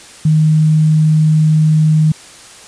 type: tone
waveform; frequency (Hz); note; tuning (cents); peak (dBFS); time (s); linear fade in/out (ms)
sine; 155.6; D#3; 0; -7; 0.25-2.12; 5
effects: white hiss -37 dBFS RMS until 2.67 s + resampled to 22050 Hz